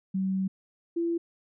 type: tone pair in turn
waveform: sine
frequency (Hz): 190.5 / 337.8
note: G3 / E4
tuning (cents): -49 / +42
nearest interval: minor seventh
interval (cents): 991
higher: second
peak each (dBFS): -25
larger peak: neither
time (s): 0.14-0.48 / 0.96-1.18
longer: first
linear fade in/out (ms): 10
effects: none